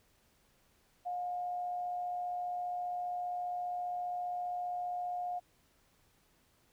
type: tone with amplitude modulation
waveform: sine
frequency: 715 Hz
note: F5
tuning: 41 cents sharp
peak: -33 dBFS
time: 1.05-5.4 s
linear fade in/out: 20 ms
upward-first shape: sine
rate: 115 Hz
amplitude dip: 30%
effects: pink hiss -70 dBFS RMS until 6.72 s